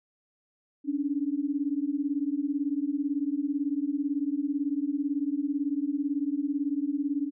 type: beating tone pair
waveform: sine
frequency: 277.2 / 295.2 Hz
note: C#4 / D4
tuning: 0 / +9 cents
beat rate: 18 Hz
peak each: -29 dBFS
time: 0.84-7.31 s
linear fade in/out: 50 ms
effects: none